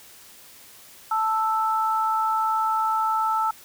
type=tone pair together; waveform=sine; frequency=880 / 1318.5 Hz; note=A5 / E6; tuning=0 / 0 cents; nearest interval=perfect fifth; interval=700 cents; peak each=-23 dBFS; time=1.11-3.51 s; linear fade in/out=5 ms; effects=white hiss -48 dBFS RMS until 3.64 s